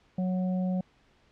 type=harmonic tone; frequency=184.1 Hz; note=F#3; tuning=8 cents flat; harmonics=1 / 3 / 4; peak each=-26 / -38 / -43 dBFS; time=0.18-0.81 s; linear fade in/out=5 ms; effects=pink hiss -64 dBFS RMS until 1.31 s + low-pass 4000 Hz 12 dB/octave